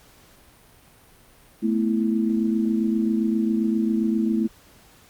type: chord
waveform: sine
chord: A suspended second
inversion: none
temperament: just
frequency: 220 / 247.5 / 330 Hz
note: A3 / B3 / E4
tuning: 0 / +4 / +2 cents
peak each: -21 / -27 / -25 dBFS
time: 1.62-4.48 s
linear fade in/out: 20 ms
effects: pink hiss -53 dBFS RMS until 5.09 s + Opus 48 kbps